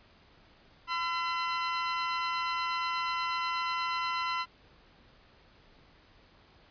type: tone pair together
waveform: sawtooth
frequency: 1015 / 1356.1 Hz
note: B5 / E6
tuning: +47 / +49 cents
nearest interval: perfect fourth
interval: 502 cents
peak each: -28 / -30 dBFS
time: 0.87-4.46 s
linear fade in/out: 50 ms
effects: pink hiss -60 dBFS RMS until 6.7 s + resampled to 11025 Hz